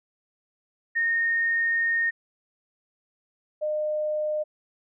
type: tone pair in turn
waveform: sine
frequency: 1843 / 608.5 Hz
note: A#6 / D#5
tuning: -20 / -39 cents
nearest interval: octave + perfect fifth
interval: 1919 cents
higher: first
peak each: -21 / -24 dBFS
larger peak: first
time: 0.95-2.11 / 3.61-4.44 s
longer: first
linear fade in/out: 20 ms
effects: none